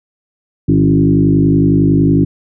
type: tone with frequency modulation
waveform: sine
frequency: 220 Hz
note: A3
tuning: in tune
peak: -7 dBFS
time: 0.68-2.25 s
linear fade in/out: 10 ms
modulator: 50.9 Hz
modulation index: 2.3
effects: none